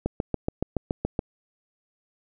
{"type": "click train", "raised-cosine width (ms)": 2, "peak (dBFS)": -11, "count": 9, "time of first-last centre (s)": [0.06, 1.192], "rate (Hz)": 7.07, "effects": []}